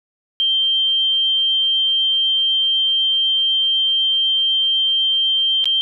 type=tone with dropouts; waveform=sine; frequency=3148 Hz; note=G7; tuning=7 cents sharp; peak=-14 dBFS; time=0.4-5.81 s; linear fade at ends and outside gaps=0 ms; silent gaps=5.643-5.656 s; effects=none